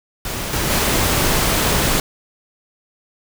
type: noise with level steps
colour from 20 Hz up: pink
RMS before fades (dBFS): -25 / -20 / -17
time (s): 0.25-2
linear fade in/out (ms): 2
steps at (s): 0.53 / 0.7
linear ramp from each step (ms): 5
effects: none